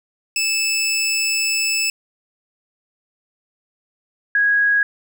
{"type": "tone pair in turn", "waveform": ["20% pulse", "sine"], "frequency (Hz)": [2625, 1653.6], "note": ["E7", "G#6"], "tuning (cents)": [-8, -8], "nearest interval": "minor sixth", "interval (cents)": 800, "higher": "first", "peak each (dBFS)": -13, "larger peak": "neither", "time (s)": [[0.36, 1.9], [4.35, 4.83]], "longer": "first", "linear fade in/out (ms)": 2, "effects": []}